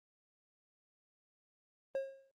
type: tone with exponential decay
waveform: triangle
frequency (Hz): 540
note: C#5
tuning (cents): -45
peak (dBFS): -29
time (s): 1.95-2.31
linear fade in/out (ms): 1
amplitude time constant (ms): 77
effects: Opus 24 kbps